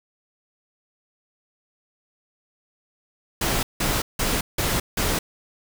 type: noise bursts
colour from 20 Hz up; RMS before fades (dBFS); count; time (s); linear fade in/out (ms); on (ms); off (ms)
pink; -23; 5; 3.41-5.19; 5; 220; 170
effects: none